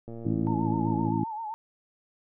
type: click train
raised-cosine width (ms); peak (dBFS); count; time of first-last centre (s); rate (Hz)
2; -28; 117; 0.08-1.089; 115
type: harmonic tone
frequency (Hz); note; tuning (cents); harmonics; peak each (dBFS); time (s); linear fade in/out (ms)
55; A1; 0; 2 / 3 / 4 / 5 / 6; -31 / -31 / -31 / -31 / -31; 0.25-1.24; 5
type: tone with vibrato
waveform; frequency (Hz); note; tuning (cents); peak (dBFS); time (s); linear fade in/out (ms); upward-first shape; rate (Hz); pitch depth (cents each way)
sine; 880; A5; 0; -32; 0.47-1.54; 0; sine; 7.7; 78
effects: none